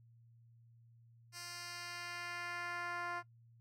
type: tone with band-pass filter sweep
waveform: 10% pulse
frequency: 349.2 Hz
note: F4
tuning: in tune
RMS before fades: -44 dBFS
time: 1.32-3.23 s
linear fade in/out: 50 ms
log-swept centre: 6400 to 1100 Hz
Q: 0.98
effects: noise-tail reverb RT60 0.1 s tail -19 dB re dry + added 116 Hz sine -61 dBFS peak until 3.6 s